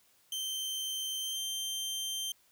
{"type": "tone with pitch glide", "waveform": "sawtooth", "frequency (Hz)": [3116, 3150], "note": ["G7", "G7"], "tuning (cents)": [-11, 8], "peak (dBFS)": -31, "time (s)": [0.32, 2.32], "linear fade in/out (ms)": 2, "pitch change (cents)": 19, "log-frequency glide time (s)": [1.2, 1.37], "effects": ["white hiss -67 dBFS RMS until 2.51 s"]}